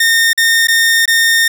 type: tone with dropouts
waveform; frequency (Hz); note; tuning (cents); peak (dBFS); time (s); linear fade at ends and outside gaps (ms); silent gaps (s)
sawtooth; 1829; A#6; -33; -5; 0-1.48; 5; 0.332-0.376 / 0.672-0.683 / 1.057-1.077
effects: none